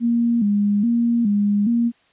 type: tone with vibrato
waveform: sine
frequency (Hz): 219.3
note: A3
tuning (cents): -6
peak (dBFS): -15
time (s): 0-1.92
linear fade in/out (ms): 50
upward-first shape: square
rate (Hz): 1.2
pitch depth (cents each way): 120
effects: white hiss -59 dBFS RMS until 2.12 s + resampled to 8000 Hz